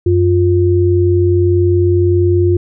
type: tone pair together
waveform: sine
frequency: 93.15 / 351.7 Hz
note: F#2 / F4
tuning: +12 / +12 cents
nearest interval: octave + major seventh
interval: 2300 cents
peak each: -11 dBFS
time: 0.06-2.57 s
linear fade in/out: 5 ms
effects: none